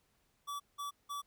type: tone bursts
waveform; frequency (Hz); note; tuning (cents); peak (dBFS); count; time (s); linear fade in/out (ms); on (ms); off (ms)
square; 1150; D6; -37; -39; 3; 0.47-1.22; 20; 130; 180
effects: pink hiss -75 dBFS RMS until 1.26 s